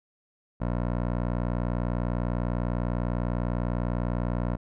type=tone with low-pass filter; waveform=15% pulse; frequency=60 Hz; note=B1; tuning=49 cents flat; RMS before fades=-28 dBFS; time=0.6-4.57 s; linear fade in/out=20 ms; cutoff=1100 Hz; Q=1; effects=none